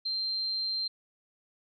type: tone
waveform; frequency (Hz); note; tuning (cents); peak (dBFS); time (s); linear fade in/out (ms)
sine; 4153; C8; -14; -29; 0.05-0.88; 10
effects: none